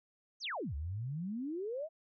sine exponential two-way sweep, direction down then up, 6720 to 67.8 to 667 Hz, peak -36 dBFS, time 0.4-1.89 s, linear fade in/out 50 ms, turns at 0.75 s, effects none

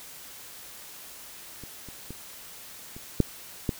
clicks, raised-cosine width 3 ms, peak -29 / -30 / -25 / -29 / -6 / -12 dBFS, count 6, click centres 1.637 / 1.887 / 2.106 / 2.965 / 3.203 / 3.692 s, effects white hiss -45 dBFS RMS until 3.79 s

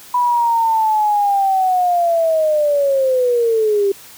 sine linear sweep, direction down, 987.8 to 390.5 Hz, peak -12 dBFS, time 0.14-3.92 s, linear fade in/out 5 ms, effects white hiss -40 dBFS RMS until 4.17 s

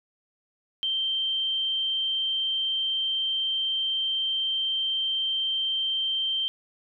sine tone, 3136 Hz, G7, in tune, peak -24 dBFS, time 0.83-6.48 s, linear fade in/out 0 ms, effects none

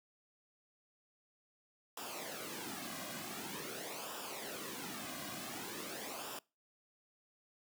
pink noise with flanger, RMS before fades -44 dBFS, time 1.97-6.39 s, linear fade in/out 2 ms, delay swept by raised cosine 0.47 to 2.27 ms, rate 0.46 Hz, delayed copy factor -0.65, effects noise-tail reverb RT60 0.3 s tail -25 dB re dry + high-pass 200 Hz 12 dB/octave

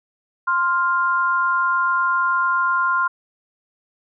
sine tone pair together, 1048.8 / 1400 Hz, C6 / F6, +4 / +4 cents, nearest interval perfect fourth, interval 500 cents, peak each -19 dBFS, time 0.47-3.08 s, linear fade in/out 10 ms, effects none

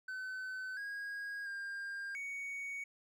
triangle tone with pitch steps, 1519 / 1640 / 1602 / 2235 Hz, F#6 / G#6 / G6 / C#7, +45 / -22 / +37 / +14 cents, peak -38 dBFS, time 0.08-2.84 s, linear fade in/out 5 ms, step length 690 ms, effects none

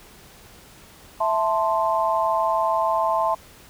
sine chord, A minor, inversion second, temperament equal, 659.3 / 880 / 1046.5 Hz, E5 / A5 / C6, 0 / 0 / 0 cents, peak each -23 dBFS, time 1.2-3.35 s, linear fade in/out 10 ms, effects pink hiss -48 dBFS RMS until 3.69 s

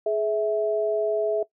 sine tone pair together, 421.7 / 654 Hz, G#4 / E5, +26 / -14 cents, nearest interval minor sixth, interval 760 cents, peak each -24 / -23 dBFS, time 0.06-1.43 s, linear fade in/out 5 ms, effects noise-tail reverb RT60 0.1 s tail -19 dB re dry

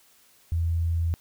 sine tone, 83.5 Hz, E2, 23 cents sharp, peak -22 dBFS, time 0.52-1.14 s, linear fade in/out 0 ms, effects white hiss -59 dBFS RMS until 1.2 s

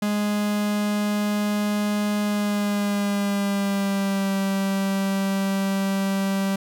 45% pulse tone with pitch glide, 207.7 to 194.91 Hz, G#3 to G3, 0 to -10 cents, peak -21 dBFS, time 0.02-6.56 s, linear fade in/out 5 ms, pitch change -110 cents, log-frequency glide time 2.22-4.34 s, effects none

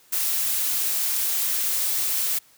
blue noise, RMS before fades -24 dBFS, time 0.12-2.39 s, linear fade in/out 10 ms, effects white hiss -56 dBFS RMS until 2.57 s

